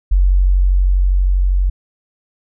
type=tone with level ramp; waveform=sine; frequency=46.25 Hz; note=F#1; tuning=in tune; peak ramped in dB=-8 to -11 dBFS; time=0.11-1.7 s; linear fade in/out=10 ms; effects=none